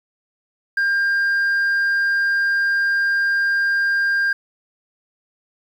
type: tone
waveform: sine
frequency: 1600 Hz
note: G6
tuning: 35 cents sharp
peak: -13 dBFS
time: 0.77-4.33 s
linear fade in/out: 5 ms
effects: tanh soft clip ceiling -15 dBFS + 8-bit